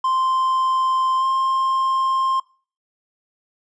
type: tone with pitch glide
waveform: triangle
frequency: 1044 to 1058 Hz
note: C6 to C6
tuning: -4 to +19 cents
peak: -15 dBFS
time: 0.04-2.4 s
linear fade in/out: 5 ms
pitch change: +23 cents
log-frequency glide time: 1.18-1.25 s
effects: noise-tail reverb RT60 0.4 s tail -23 dB re dry + resampled to 22050 Hz